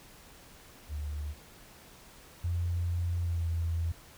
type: tone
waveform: sine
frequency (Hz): 74.1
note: D2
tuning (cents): +16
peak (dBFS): -33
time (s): 0.88-1.35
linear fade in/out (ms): 50
type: tone with pitch glide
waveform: sine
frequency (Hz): 86.7 to 83.36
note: F2 to E2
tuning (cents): -12 to +20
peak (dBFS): -28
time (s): 2.44-3.92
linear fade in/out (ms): 5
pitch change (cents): -68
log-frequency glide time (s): 3.21-3.46
effects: pink hiss -54 dBFS RMS until 4.17 s